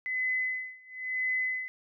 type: tone with tremolo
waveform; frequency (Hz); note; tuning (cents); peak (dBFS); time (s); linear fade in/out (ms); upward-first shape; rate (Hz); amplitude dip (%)
sine; 2023; B6; +41; -26; 0.06-1.68; 0; sine; 0.98; 95
effects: none